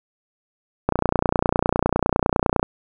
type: click train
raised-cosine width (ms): 1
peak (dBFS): -3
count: 53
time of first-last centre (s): 0.89-2.629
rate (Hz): 29.9
effects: none